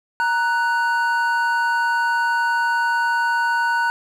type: tone pair together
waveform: triangle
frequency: 935 / 1484.2 Hz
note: A#5 / F#6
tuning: +5 / +5 cents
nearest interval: minor sixth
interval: 800 cents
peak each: -18 dBFS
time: 0.2-3.9 s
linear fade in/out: 0 ms
effects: none